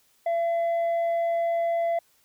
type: tone with tanh clipping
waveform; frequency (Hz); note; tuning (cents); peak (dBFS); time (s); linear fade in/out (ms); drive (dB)
sine; 676; E5; +43; -23; 0.26-1.99; 5; 3
effects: white hiss -64 dBFS RMS until 2.24 s